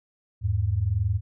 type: tone pair together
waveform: sine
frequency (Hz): 82.47 / 103.9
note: E2 / G#2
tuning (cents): +1 / +1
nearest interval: major third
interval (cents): 400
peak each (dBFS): -26 / -23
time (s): 0.41-1.21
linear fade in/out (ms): 50
effects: none